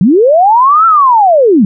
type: linear two-way sweep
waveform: sine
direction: up then down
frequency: 158.7 to 1357 to 177.7 Hz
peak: -3 dBFS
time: 0.01-1.65 s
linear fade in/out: 2 ms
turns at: 0.86 s
effects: none